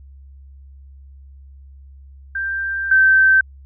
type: tone pair in turn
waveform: sine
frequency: 1577 / 1550.8 Hz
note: G6 / G6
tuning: +10 / -19 cents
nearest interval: unison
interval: 29 cents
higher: first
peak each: -20 / -9 dBFS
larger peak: second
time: 2.35-2.91 / 2.91-3.41 s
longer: first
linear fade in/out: 5 ms
effects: added 68 Hz sine -39 dBFS peak until 3.65 s